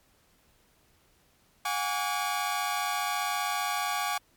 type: tone cluster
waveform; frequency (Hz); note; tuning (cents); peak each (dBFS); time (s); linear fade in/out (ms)
sawtooth; 724 / 819 / 1140; F#5 / G#5 / C#6; -38 / -24 / +48; -30 / -28 / -28; 1.65-4.18; 5
effects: pink hiss -65 dBFS RMS until 4.36 s + MP3 96 kbps